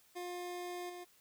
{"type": "tone with level steps", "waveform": "25% pulse", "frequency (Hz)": 355, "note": "F4", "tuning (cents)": 28, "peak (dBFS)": [-37, -42], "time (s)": [0.15, 1.05], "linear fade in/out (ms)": 20, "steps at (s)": 0.89, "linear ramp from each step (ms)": 10, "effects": ["white hiss -67 dBFS RMS until 1.2 s"]}